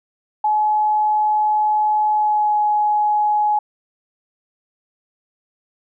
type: tone with pitch glide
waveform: sine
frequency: 850 to 841.2 Hz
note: G#5 to G#5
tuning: +40 to +22 cents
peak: -14 dBFS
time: 0.44-3.59 s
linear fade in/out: 5 ms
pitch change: -18 cents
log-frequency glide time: 2.12-2.57 s
effects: none